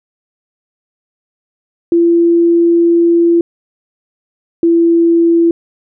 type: tone pair in turn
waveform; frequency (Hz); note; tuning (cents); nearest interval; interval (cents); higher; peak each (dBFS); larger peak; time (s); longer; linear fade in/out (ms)
sine; 339.6 / 336.1; F4 / E4; -48 / +34; unison; 18; first; -6; neither; 1.92-3.41 / 4.63-5.51; first; 2
effects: none